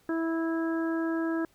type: harmonic tone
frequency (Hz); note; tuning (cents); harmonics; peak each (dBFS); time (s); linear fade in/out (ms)
327.7; E4; -10; 1 / 2 / 3 / 4 / 5; -27 / -38 / -42 / -41 / -39; 0.09-1.45; 2
effects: pink hiss -65 dBFS RMS until 1.54 s